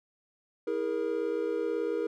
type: tone cluster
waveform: triangle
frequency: 324.9 / 412.3 / 470.6 Hz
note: E4 / G#4 / A#4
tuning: -25 / -13 / +16 cents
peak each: -33 / -31 / -29 dBFS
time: 0.67-2.07 s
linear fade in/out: 5 ms
effects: none